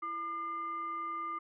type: tone with frequency modulation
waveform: sine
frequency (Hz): 1204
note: D6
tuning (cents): +43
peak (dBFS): -35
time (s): 0.02-1.39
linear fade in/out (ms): 10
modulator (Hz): 870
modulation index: 0.39
effects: none